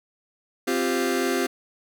sawtooth chord, C suspended fourth, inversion none, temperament just, 261.6 / 348.8 / 392.4 Hz, C4 / F4 / G4, 0 / -2 / +2 cents, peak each -22 dBFS, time 0.67-1.47 s, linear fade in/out 10 ms, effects none

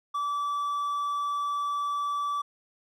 triangle tone, 1156 Hz, D6, 28 cents flat, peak -25 dBFS, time 0.14-2.42 s, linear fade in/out 10 ms, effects none

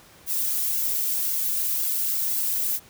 violet noise with flanger, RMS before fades -25 dBFS, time 0.26-2.8 s, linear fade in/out 50 ms, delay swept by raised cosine 1.6 to 2.7 ms, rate 1.9 Hz, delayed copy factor -0.7, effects pink hiss -51 dBFS RMS until 2.89 s + high-pass 60 Hz 12 dB/octave

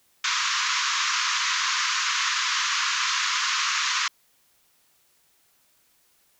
pink band-pass noise, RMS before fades -25 dBFS, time 0.24-4.08 s, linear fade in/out 5 ms, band 1000 to 7000 Hz, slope 96 dB/octave, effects white hiss -64 dBFS RMS until 6.39 s

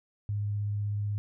sine tone with vibrato, 103.1 Hz, G#2, 12 cents flat, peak -28 dBFS, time 0.29-1.18 s, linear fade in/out 0 ms, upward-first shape square, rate 16 Hz, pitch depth 8 cents each way, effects none

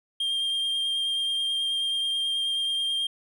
triangle tone with vibrato, 3199 Hz, G7, 34 cents sharp, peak -23 dBFS, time 0.2-3.07 s, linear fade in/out 5 ms, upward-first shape triangle, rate 9.3 Hz, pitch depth 15 cents each way, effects none

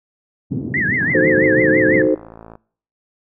white band-pass noise, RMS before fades -24 dBFS, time 0.5-2.08 s, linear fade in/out 20 ms, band 110 to 270 Hz, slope 24 dB/octave
sine tone with vibrato, 1838 Hz, A#6, 25 cents flat, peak -16 dBFS, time 0.74-2.02 s, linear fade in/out 2 ms, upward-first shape triangle, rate 6 Hz, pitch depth 240 cents each way
click train, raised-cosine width 1 ms, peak -23 dBFS, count 87, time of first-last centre 1.01-2.554 s, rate 55.7 Hz
sine chord, D# diminished seventh, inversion none, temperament equal, 311.1 / 370 / 440 / 523.3 Hz, D#4 / F#4 / A4 / C5, 0 / 0 / 0 / 0 cents, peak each -17 / -19 / -19 / -17 dBFS, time 1.14-2.15 s, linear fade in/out 10 ms
effects noise-tail reverb RT60 0.5 s tail -22 dB re dry

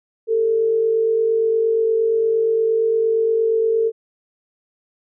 sine tone pair together, 401.7 / 450.3 Hz, G4 / A4, +42 / +40 cents, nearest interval major second, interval 198 cents, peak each -25 / -15 dBFS, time 0.27-3.92 s, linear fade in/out 50 ms, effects none

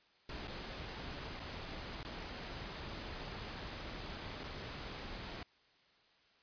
pink noise with dropouts, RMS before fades -45 dBFS, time 0.29-5.43 s, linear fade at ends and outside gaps 2 ms, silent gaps 0.474-0.479 / 1.396-1.4 / 2.031-2.048 / 4.436-4.439 s, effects white hiss -69 dBFS RMS until 6.42 s + resampled to 11025 Hz

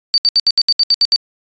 sine tone bursts, 4600 Hz, D8, 37 cents flat, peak -8 dBFS, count 10, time 0.14-1.16 s, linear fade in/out 0 ms, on 39 ms, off 70 ms, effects resampled to 16000 Hz

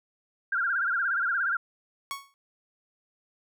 sine tone with vibrato, 1488 Hz, F#6, 9 cents sharp, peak -24 dBFS, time 0.52-1.57 s, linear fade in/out 5 ms, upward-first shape sine, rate 17 Hz, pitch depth 150 cents each way
sawtooth tone with exponential decay, 1108.7 Hz, C#6, in tune, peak -25 dBFS, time 2.11-2.34 s, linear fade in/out 0 ms, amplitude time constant 48 ms
effects none

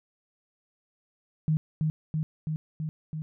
sine tone with echo, 155.9 Hz, D#3, 4 cents sharp, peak -21 dBFS, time 1.48-1.57 s, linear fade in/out 0 ms, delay 330 ms, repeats 5, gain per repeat -2 dB, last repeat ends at 3.22 s, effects none

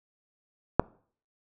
click, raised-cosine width 1 ms, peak -3 dBFS, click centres 0.796 s, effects noise-tail reverb RT60 0.5 s tail -25 dB re dry

